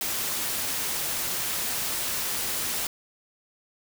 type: noise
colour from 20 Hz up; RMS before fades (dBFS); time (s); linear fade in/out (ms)
white; -29; 0.01-2.87; 2
effects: none